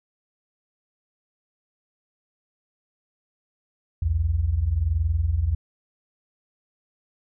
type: tone pair together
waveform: sine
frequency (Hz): 62.66 / 83.8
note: B1 / E2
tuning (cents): +26 / +29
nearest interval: perfect fourth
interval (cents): 503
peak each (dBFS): -25 / -21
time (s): 4.02-5.55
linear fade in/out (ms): 5
effects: none